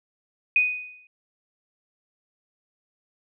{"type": "tone with exponential decay", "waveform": "sine", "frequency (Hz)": 2489, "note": "D#7", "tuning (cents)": 0, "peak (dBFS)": -14, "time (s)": [0.56, 1.07], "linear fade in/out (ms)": 2, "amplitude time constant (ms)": 110, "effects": []}